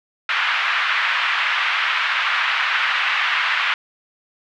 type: band-pass noise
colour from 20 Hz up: pink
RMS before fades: -20 dBFS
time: 0.29-3.74 s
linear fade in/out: 2 ms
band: 1200 to 3000 Hz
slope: 24 dB/octave
effects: none